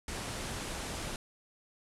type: low-pass noise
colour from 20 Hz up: pink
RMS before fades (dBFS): -39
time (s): 0.08-1.16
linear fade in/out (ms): 2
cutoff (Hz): 11000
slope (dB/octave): 48
effects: none